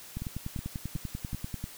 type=two click trains; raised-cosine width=5 ms; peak=-23 / -22 dBFS; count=4 / 16; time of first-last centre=0.22-1.331 / 0.17-1.641 s; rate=2.7 / 10.2 Hz; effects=white hiss -48 dBFS RMS until 1.77 s